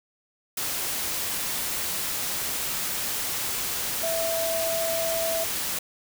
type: tone in noise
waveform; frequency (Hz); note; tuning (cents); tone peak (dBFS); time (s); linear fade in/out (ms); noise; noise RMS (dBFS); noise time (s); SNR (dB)
sine; 659.3; E5; 0; -26; 4.03-5.44; 5; white; -29; 0.57-5.79; 0
effects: none